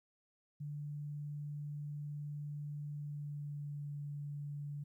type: tone with pitch glide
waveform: sine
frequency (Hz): 146.83 to 144.89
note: D3 to D3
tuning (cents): 0 to -23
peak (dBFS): -40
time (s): 0.6-4.84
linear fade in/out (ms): 10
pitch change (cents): -23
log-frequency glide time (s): 2.92-3.91
effects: 13-bit